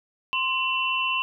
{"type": "tone cluster", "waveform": "sine", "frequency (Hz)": [1043, 2708, 2968], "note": ["C6", "E7", "F#7"], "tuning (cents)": [-6, 46, 5], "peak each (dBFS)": [-27, -25, -30], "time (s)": [0.33, 1.22], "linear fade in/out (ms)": 0, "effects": []}